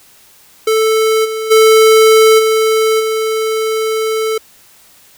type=tone with level steps; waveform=square; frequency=440 Hz; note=A4; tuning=in tune; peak=-10 / -18 / -5 / -10 / -14 dBFS; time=0.67-4.38 s; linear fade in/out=5 ms; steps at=1.24 / 1.5 / 2.38 / 2.99 s; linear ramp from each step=20 ms; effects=white hiss -45 dBFS RMS until 5.17 s